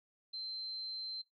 sine tone, 4110 Hz, C8, 32 cents flat, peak -40 dBFS, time 0.33-1.22 s, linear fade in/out 10 ms, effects noise-tail reverb RT60 0.2 s tail -23 dB re dry

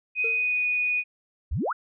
sine tone with pitch glide, 2499 to 2473 Hz, D#7 to D#7, +7 to -11 cents, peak -22 dBFS, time 0.15-1.04 s, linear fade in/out 50 ms, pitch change -18 cents, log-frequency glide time 0.3-0.62 s
triangle tone with exponential decay, 456 Hz, A#4, 38 cents flat, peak -27 dBFS, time 0.24-0.51 s, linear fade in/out 5 ms, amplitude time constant 57 ms
sine exponential sweep, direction up, 52.5 to 1601 Hz, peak -24 dBFS, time 1.51-1.73 s, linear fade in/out 10 ms
effects none

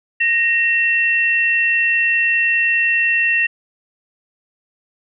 sine tone pair together, 1864.7 / 2710 Hz, A#6 / E7, 0 / +47 cents, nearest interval tritone, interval 647 cents, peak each -16 dBFS, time 0.2-3.47 s, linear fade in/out 10 ms, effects none

